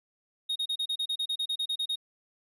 triangle tone bursts, 3726 Hz, A#7, 2 cents flat, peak -26 dBFS, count 15, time 0.49-1.958 s, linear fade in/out 10 ms, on 68 ms, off 32 ms, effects none

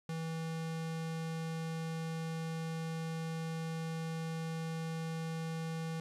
square tone, 162.5 Hz, E3, 24 cents flat, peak -37 dBFS, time 0.09-6 s, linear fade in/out 2 ms, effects low-pass 10000 Hz 12 dB/octave + 11-bit

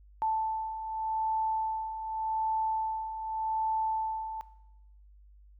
sine beating tone pair, 880 / 880.85 Hz, A5 / A5, 0 / +2 cents, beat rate 0.85 Hz, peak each -36 / -29 dBFS, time 0.22-4.41 s, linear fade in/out 0 ms, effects noise-tail reverb RT60 0.8 s tail -17 dB re dry + added 50 Hz sine -53 dBFS peak until 5.59 s

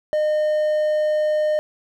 triangle tone, 610 Hz, D#5, 34 cents flat, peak -15 dBFS, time 0.13-1.59 s, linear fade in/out 0 ms, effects none

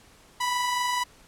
sawtooth tone pair together, 963.6 / 987.8 Hz, B5 / B5, -43 / 0 cents, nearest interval unison, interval 43 cents, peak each -32 / -21 dBFS, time 0.4-1.04 s, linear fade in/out 10 ms, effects pink hiss -55 dBFS RMS until 1.27 s + low-pass 11000 Hz 12 dB/octave

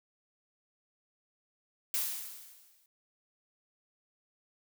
blue noise with exponential decay, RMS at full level -30 dBFS, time 1.94-2.86 s, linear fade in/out 1 ms, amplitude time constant 200 ms, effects none

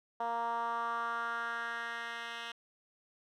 10% pulse tone with band-pass filter sweep, 233.1 Hz, A#3, in tune, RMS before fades -37 dBFS, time 0.2-2.52 s, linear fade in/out 5 ms, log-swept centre 820 to 2500 Hz, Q 3.1, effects none

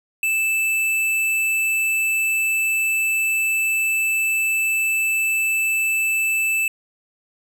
sine tone with tanh clipping, 2637 Hz, E7, in tune, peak -19 dBFS, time 0.23-6.68 s, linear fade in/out 2 ms, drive 18 dB, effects none

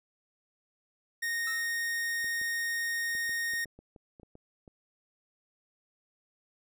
45% pulse tone, 1854 Hz, A#6, 10 cents flat, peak -30 dBFS, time 1.22-3.65 s, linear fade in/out 10 ms
45% pulse tone with exponential decay, 1312 Hz, E6, 9 cents flat, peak -39 dBFS, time 1.47-1.8 s, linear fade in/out 2 ms, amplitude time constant 70 ms
clicks, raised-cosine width 2 ms, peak -38 dBFS, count 12, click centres 2.244 / 2.415 / 3.151 / 3.294 / 3.536 / 3.657 / 3.79 / 3.962 / 4.198 / 4.232 / 4.354 / 4.678 s
effects none

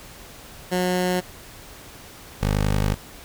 15% pulse tone pair in turn, 181.3 / 50.99 Hz, F#3 / G#1, -35 / -31 cents, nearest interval octave + minor seventh, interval 2196 cents, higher first, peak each -14 / -13 dBFS, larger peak second, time 0.71-1.21 / 2.41-2.95 s, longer second, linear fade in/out 20 ms, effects pink hiss -43 dBFS RMS until 3.24 s

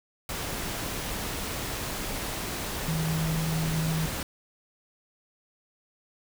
sine tone in noise, 160 Hz, D#3, 49 cents sharp, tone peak -26 dBFS, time 2.88-4.06 s, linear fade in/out 2 ms, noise pink, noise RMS -33 dBFS, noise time 0.29-4.23 s, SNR +4 dB, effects none

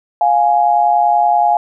sine tone pair together, 703 / 833.4 Hz, F5 / G#5, +11 / +6 cents, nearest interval minor third, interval 295 cents, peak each -12 dBFS, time 0.21-1.57 s, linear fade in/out 2 ms, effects none

